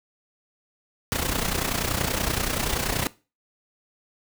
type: noise with amplitude modulation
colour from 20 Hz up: pink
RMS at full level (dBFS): -23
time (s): 1.12-3.07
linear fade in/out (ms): 0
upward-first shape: sine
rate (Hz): 30.5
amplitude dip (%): 70
effects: noise-tail reverb RT60 0.3 s tail -19 dB re dry